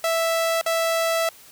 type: tone with dropouts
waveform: sawtooth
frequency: 659.3 Hz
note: E5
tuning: in tune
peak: -16 dBFS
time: 0.04-1.29 s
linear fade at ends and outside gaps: 2 ms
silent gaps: 0.613-0.662 s
effects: white hiss -48 dBFS RMS until 1.51 s